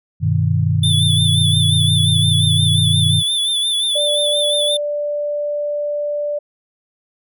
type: chord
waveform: sine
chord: G augmented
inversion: none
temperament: equal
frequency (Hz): 98 / 123.47 / 155.56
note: G2 / B2 / D#3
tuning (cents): 0 / 0 / 0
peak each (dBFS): -17 / -19 / -17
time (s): 0.2-3.23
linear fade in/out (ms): 50
type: tone with vibrato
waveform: square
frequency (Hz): 3500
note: A7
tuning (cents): -10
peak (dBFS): -16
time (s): 0.83-4.77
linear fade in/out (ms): 5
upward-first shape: sine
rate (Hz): 5.7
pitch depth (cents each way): 52
type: tone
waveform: sine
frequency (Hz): 587.3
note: D5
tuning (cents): 0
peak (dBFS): -18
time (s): 3.95-6.39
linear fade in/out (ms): 10
effects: none